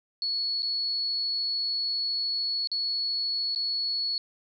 sine tone with dropouts, 4387 Hz, C#8, 19 cents flat, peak -26 dBFS, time 0.22-4.18 s, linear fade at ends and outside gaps 1 ms, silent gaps 0.622-0.629 / 2.673-2.716 / 3.549-3.559 s, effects none

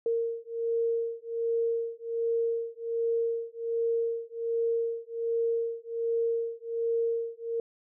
sine beating tone pair, 461 / 462.3 Hz, A#4 / A#4, -19 / -14 cents, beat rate 1.3 Hz, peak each -30 / -30 dBFS, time 0.06-7.6 s, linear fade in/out 2 ms, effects none

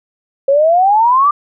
sine exponential sweep, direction up, 537 to 1201 Hz, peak -7 dBFS, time 0.48-1.31 s, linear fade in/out 5 ms, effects none

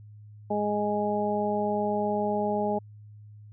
harmonic tone, 207.7 Hz, G#3, in tune, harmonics 1 / 2 / 3 / 4, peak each -30 / -30 / -30 / -30 dBFS, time 0.5-2.79 s, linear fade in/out 10 ms, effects added 105 Hz sine -45 dBFS peak until 3.52 s

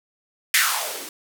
violet noise with band-pass filter sweep, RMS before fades -23 dBFS, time 0.54-1.09 s, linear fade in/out 2 ms, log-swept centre 2100 to 250 Hz, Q 4.2, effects none

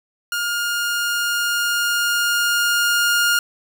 sawtooth tone with level ramp, 1416 Hz, F6, 23 cents sharp, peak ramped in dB -17 to -11 dBFS, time 0.32-3.39 s, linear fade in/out 2 ms, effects none

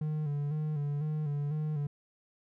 triangle tone with vibrato, 148.9 Hz, D3, 24 cents sharp, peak -28 dBFS, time 0.01-1.87 s, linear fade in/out 5 ms, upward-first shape square, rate 2 Hz, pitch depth 50 cents each way, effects none

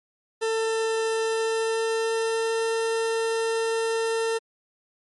40% pulse tone with pitch glide, 447.3 to 452.5 Hz, A4 to A4, +28 to +48 cents, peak -22 dBFS, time 0.41-4.39 s, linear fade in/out 20 ms, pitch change +20 cents, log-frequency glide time 1.18-2.68 s, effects MP3 48 kbps

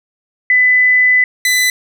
sine / sawtooth tone pair in turn, 2002 / 2002 Hz, B6 / B6, +23 / +23 cents, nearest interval unison, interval 0 cents, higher neither, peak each -7 dBFS, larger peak neither, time 0.5-1.24 / 1.45-1.7 s, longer first, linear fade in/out 2 ms, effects none

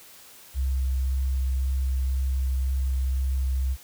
sine tone with vibrato, 65.7 Hz, C2, 8 cents sharp, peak -22 dBFS, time 0.54-3.77 s, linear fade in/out 50 ms, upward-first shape sine, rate 1.9 Hz, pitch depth 11 cents each way, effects white hiss -49 dBFS RMS until 3.83 s

